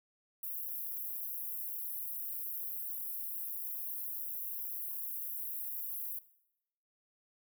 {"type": "high-pass noise", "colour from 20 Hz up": "pink", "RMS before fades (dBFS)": -40, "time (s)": [0.43, 6.19], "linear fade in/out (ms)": 5, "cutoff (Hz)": 12000, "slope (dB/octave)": 48, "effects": ["noise-tail reverb RT60 0.8 s tail -18 dB re dry"]}